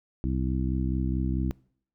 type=harmonic tone; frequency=64.6 Hz; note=C2; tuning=21 cents flat; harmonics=1 / 2 / 3 / 4 / 5; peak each=-28 / -31 / -33 / -34 / -35 dBFS; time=0.24-1.51 s; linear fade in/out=0 ms; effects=noise-tail reverb RT60 0.6 s tail -24 dB re dry